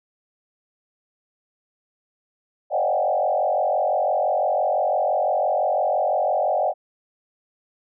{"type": "tone with frequency modulation", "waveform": "sine", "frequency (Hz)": 673, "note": "E5", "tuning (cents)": 36, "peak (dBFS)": -18, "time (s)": [2.7, 6.74], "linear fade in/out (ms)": 50, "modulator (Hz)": 45.9, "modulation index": 2.6, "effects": []}